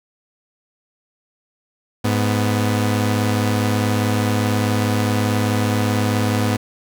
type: tone pair together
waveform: sawtooth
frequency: 104.78 / 248.2 Hz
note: G#2 / B3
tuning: +16 / +9 cents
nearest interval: octave + minor third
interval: 1493 cents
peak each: -14 / -17 dBFS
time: 2.04-6.57 s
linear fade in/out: 10 ms
effects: none